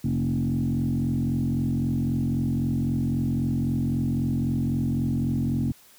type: tone with frequency modulation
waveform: sine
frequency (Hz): 185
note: F#3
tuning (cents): 0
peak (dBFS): -21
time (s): 0.04-5.72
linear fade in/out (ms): 5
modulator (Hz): 43.8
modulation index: 2.2
effects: tanh soft clip ceiling -17 dBFS + white hiss -54 dBFS RMS until 5.98 s